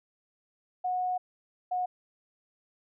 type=tone pair in turn; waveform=sine; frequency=731 / 727.5 Hz; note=F#5 / F#5; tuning=-21 / -29 cents; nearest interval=unison; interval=8 cents; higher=first; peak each=-27 dBFS; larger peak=neither; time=0.84-1.18 / 1.71-1.86 s; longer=first; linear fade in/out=10 ms; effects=none